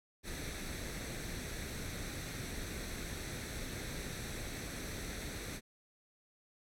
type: noise with comb filter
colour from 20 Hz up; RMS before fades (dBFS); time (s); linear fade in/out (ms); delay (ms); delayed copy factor
pink; -42; 0.23-5.61; 50; 0.5; +0.55
effects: low-pass 12000 Hz 12 dB/octave